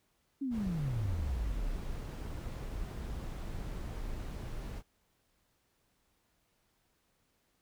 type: exponential sweep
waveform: sine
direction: down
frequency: 285.5 to 31.41 Hz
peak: -32 dBFS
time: 0.41-1.77 s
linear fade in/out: 10 ms
type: noise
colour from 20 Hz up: brown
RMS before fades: -40 dBFS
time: 0.5-4.83 s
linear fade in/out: 50 ms
effects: pink hiss -75 dBFS RMS until 7.61 s